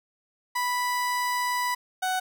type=tone pair in turn; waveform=30% pulse; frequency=987 / 745 Hz; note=B5 / F#5; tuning=-1 / +12 cents; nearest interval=perfect fourth; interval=487 cents; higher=first; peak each=-22 dBFS; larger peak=neither; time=0.55-1.75 / 2.02-2.2 s; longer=first; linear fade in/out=10 ms; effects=none